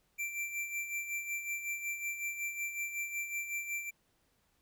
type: tone with tremolo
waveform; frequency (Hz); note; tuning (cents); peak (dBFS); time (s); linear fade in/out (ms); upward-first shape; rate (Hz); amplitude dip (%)
square; 2350; D7; +1; -34; 0.18-3.91; 20; sine; 5.4; 60
effects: pink hiss -74 dBFS RMS until 4.61 s